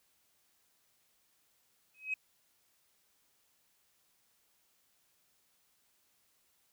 sine tone with exponential growth, 2541 Hz, D#7, 36 cents sharp, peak -28 dBFS, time 1.94-2.14 s, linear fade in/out 5 ms, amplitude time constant 42 ms, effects tanh soft clip ceiling -25 dBFS + white hiss -73 dBFS RMS until 6.72 s

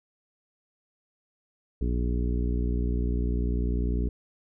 harmonic tone, 60.1 Hz, B1, 46 cents flat, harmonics 1 / 2 / 3 / 4 / 5 / 6 / 7, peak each -25 / -35 / -35 / -35 / -37 / -41 / -39 dBFS, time 1.81-4.09 s, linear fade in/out 5 ms, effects none

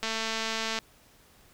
click train, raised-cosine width 0.2 ms, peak -14 dBFS, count 170, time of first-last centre 0.03-0.788 s, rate 223 Hz, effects pink hiss -59 dBFS RMS until 1.53 s

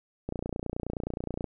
click train, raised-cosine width 2 ms, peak -19 dBFS, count 35, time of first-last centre 0.29-1.443 s, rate 29.5 Hz, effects none

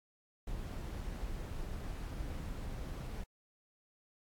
brown noise, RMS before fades -41 dBFS, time 0.47-3.24 s, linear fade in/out 5 ms, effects AAC 64 kbps

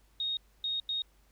sine tone bursts at uneven times, 3729 Hz, A#7, in tune, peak -30 dBFS, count 3, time 0.2-0.37 / 0.64-0.8 / 0.89-1.02 s, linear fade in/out 2 ms, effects added 50 Hz sine -63 dBFS peak until 1.31 s + pink hiss -69 dBFS RMS until 1.31 s

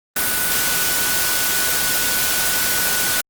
sine tone in noise, 1480 Hz, F#6, in tune, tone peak -26 dBFS, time 0.16-3.21 s, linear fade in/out 5 ms, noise white, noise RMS -19 dBFS, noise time 0.16-3.21 s, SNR -10 dB, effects Opus 32 kbps

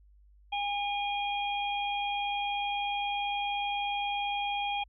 harmonic tone, 813 Hz, G#5, 37 cents flat, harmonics 1 / 3 / 4, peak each -31 / -36 / -37 dBFS, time 0.52-4.84 s, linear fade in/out 10 ms, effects added 50 Hz sine -56 dBFS peak until 4.88 s

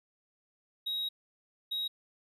triangle tone bursts at uneven times, 3805 Hz, A#7, 35 cents sharp, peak -30 dBFS, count 2, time 0.86-1.09 / 1.71-1.88 s, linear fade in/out 10 ms, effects resampled to 32000 Hz

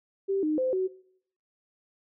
sine tone with pitch steps, 390.6 / 307.2 / 516 / 374.6 Hz, G4 / D#4 / C5 / F#4, -6 / -22 / -24 / +21 cents, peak -24 dBFS, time 0.28-0.88 s, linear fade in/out 20 ms, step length 150 ms, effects noise-tail reverb RT60 0.7 s tail -22 dB re dry

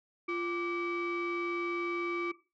sine tone cluster, 346 / 1172 / 2290 Hz, F4 / D6 / D7, -16 / -4 / -44 cents, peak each -32 / -36 / -35 dBFS, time 0.28-2.32 s, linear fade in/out 10 ms, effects noise-tail reverb RT60 0.3 s tail -17 dB re dry + tanh soft clip ceiling -27 dBFS

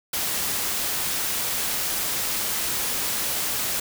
white noise, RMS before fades -26 dBFS, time 0.13-3.8 s, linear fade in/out 5 ms, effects none

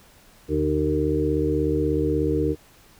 harmonic tone with a mistuned harmonic, 76.5 Hz, D#2, 29 cents flat, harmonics 1 / 2 / 4 / 5 / 6, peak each -27 / -29 / -24 / -27 / -25 dBFS, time 0.48-2.56 s, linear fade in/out 50 ms, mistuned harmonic 2, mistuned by -39 cents, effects pink hiss -53 dBFS RMS until 2.99 s

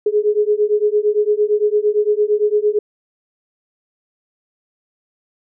sine beating tone pair, 415.3 / 424.1 Hz, G#4 / G#4, 0 / +36 cents, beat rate 8.8 Hz, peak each -16 dBFS, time 0.06-2.79 s, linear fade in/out 5 ms, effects none

